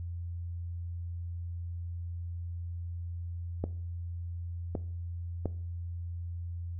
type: clicks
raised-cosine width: 2 ms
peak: -18 dBFS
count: 3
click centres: 3.64 / 4.752 / 5.457 s
effects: noise-tail reverb RT60 0.5 s tail -18 dB re dry + added 86 Hz sine -35 dBFS peak until 6.79 s